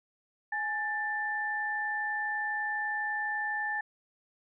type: tone pair together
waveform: sine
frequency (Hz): 838 / 1770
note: G#5 / A6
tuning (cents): +15 / +10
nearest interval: octave + minor second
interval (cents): 1295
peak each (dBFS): -35 / -31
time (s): 0.52-3.81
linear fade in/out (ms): 5
effects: none